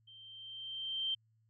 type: tone with level ramp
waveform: sine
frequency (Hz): 3136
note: G7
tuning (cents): 0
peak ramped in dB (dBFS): -54 to -31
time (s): 0.07-1.15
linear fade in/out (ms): 10
effects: added 111 Hz sine -69 dBFS peak until 1.49 s